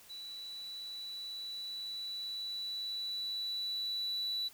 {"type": "tone with level ramp", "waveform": "sine", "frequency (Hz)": 3951, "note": "B7", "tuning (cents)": 0, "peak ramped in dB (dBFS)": [-43, -31], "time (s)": [0.09, 4.49], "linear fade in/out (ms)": 20, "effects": ["tanh soft clip ceiling -31 dBFS", "white hiss -58 dBFS RMS until 4.53 s"]}